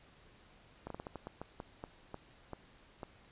slowing click train, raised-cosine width 1 ms, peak -28 dBFS, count 13, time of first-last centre 0.87-3.032 s, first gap 33 ms, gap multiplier 1.28, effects pink hiss -62 dBFS RMS until 3.31 s + resampled to 8000 Hz

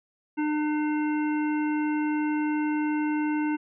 harmonic tone, 301.9 Hz, D4, 48 cents sharp, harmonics 1 / 3 / 5 / 7 / 9, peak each -24 / -34 / -38 / -41 / -43 dBFS, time 0.37-3.57 s, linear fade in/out 20 ms, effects none

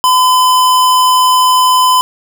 square tone, 1014 Hz, B5, 45 cents sharp, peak -7 dBFS, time 0.04-2.01 s, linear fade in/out 0 ms, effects none

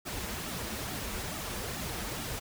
pink noise with flanger, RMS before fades -37 dBFS, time 0.05-2.4 s, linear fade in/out 20 ms, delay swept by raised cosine 1.9 to 7.5 ms, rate 2.3 Hz, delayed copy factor -0.8, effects none

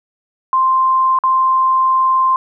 sine tone with dropouts, 1046.5 Hz, C6, in tune, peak -10 dBFS, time 0.53-2.36 s, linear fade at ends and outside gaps 1 ms, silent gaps 1.188-1.237 s, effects none

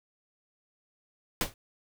pink noise with exponential decay, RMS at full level -23 dBFS, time 1.41-1.54 s, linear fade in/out 1 ms, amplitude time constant 28 ms, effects none

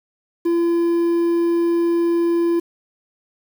triangle tone with quantisation, 339.9 Hz, F4, 47 cents flat, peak -13 dBFS, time 0.45-2.6 s, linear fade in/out 10 ms, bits 7, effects none

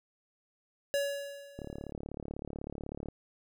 square tone with exponential decay, 564 Hz, C#5, 30 cents sharp, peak -27 dBFS, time 0.94-1.91 s, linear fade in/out 0 ms, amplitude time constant 210 ms
click train, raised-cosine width 2 ms, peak -26 dBFS, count 55, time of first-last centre 1.59-3.086 s, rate 36.1 Hz
effects none

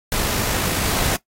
pink noise with amplitude modulation, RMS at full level -20 dBFS, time 0.12-1.16 s, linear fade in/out 0 ms, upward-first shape sine, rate 54.3 Hz, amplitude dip 25%, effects noise-tail reverb RT60 0.1 s tail -17 dB re dry + AAC 48 kbps

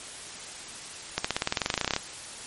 accelerating click train, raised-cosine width 0.2 ms, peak -7 dBFS, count 19, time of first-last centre 1.18-1.964 s, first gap 65 ms, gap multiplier 0.95, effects white hiss -41 dBFS RMS until 2.46 s + MP3 48 kbps

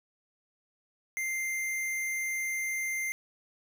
square tone, 2093 Hz, C7, in tune, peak -31 dBFS, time 1.17-3.12 s, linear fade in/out 0 ms, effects none

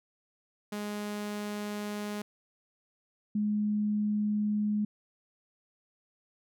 sawtooth / sine tone pair in turn, 207.7 / 209.6 Hz, G#3 / G#3, 0 / +16 cents, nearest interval unison, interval 16 cents, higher second, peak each -30 / -26 dBFS, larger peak second, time 0.72-2.22 / 3.35-4.85 s, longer neither, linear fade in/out 5 ms, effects none

